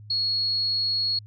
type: tone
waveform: sine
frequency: 4329 Hz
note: C#8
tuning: 42 cents flat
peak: -22 dBFS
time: 0.1-1.19 s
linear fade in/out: 5 ms
effects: added 105 Hz sine -42 dBFS peak until 1.26 s